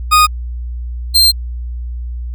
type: tone pair in turn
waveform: 40% pulse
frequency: 1238 / 4164 Hz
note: D#6 / C8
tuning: -9 / -9 cents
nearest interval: octave + major sixth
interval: 2100 cents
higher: second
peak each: -5 dBFS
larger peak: neither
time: 0.11-0.27 / 1.14-1.32 s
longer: second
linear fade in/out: 20 ms
effects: added 60 Hz sine -20 dBFS peak until 2.34 s